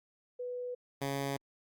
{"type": "tone pair in turn", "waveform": ["sine", "10% pulse"], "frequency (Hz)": [493.9, 138.6], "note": ["B4", "C#3"], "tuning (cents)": [0, 0], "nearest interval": "octave + minor seventh", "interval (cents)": 2200, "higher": "first", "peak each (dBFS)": [-36, -25], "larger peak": "second", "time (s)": [[0.39, 0.75], [1.01, 1.37]], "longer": "neither", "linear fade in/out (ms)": 10, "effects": ["Opus 48 kbps"]}